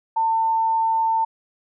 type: tone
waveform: sine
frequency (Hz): 898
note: A5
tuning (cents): +35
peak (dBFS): -17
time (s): 0.16-1.25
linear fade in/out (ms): 10
effects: none